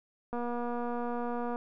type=click train; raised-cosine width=1 ms; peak=-23 dBFS; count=296; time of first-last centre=0.33-1.559 s; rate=240 Hz; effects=none